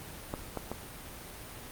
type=clicks; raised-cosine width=1 ms; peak=-19 dBFS; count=3; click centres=0.339 / 0.573 / 0.716 s; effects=pink hiss -45 dBFS RMS until 1.71 s + Opus 32 kbps